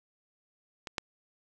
clicks, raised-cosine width 0.2 ms, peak -21 / -13 dBFS, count 2, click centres 0.872 / 0.982 s, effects 9-bit

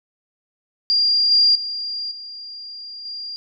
sine tone with level steps, 4789 Hz, D8, 33 cents sharp, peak -14 / -11 / -24 / -32 / -28 dBFS, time 0.9-3.36 s, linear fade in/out 0 ms, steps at 1.31 / 1.55 / 2.11 / 3.05 s, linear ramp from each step 5 ms, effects none

